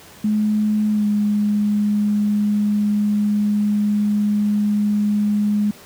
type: tone with pitch glide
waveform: sine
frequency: 212.3 to 207.9 Hz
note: G#3 to G#3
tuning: +38 to +2 cents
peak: -15 dBFS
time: 0.24-5.71 s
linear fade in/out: 5 ms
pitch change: -36 cents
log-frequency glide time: 0.92-1.06 s
effects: pink hiss -43 dBFS RMS until 5.85 s + high-pass 80 Hz 12 dB/octave